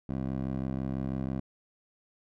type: tone with band-pass filter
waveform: 15% pulse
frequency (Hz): 66.1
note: C2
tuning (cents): +18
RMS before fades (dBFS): -33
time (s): 0.09-1.4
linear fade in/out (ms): 5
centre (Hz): 240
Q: 0.74
effects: none